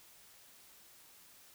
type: silence
effects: white hiss -60 dBFS RMS until 1.54 s